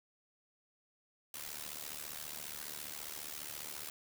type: noise with amplitude modulation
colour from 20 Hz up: white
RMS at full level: -41 dBFS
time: 1.34-3.9 s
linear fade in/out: 2 ms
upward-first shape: sine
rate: 74.7 Hz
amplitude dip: 85%
effects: none